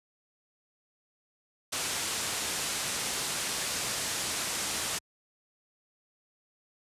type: low-pass noise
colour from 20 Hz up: white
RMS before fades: -33 dBFS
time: 1.72-4.99 s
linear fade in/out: 10 ms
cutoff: 9700 Hz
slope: 24 dB/octave
effects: high-pass 60 Hz 12 dB/octave + resampled to 32000 Hz